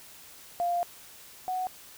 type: tone pair in turn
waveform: sine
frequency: 698.5 / 740 Hz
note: F5 / F#5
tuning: 0 / 0 cents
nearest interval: minor second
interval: 100 cents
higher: second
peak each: -25 / -28 dBFS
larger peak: first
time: 0.6-0.83 / 1.48-1.67 s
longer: first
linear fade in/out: 0 ms
effects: white hiss -50 dBFS RMS until 1.97 s